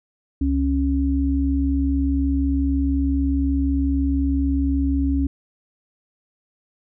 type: tone pair together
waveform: sine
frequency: 68.8 / 275.2 Hz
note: C#2 / C#4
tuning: -12 / -12 cents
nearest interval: 2 octaves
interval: 2400 cents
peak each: -20 dBFS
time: 0.41-5.27 s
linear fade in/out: 5 ms
effects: none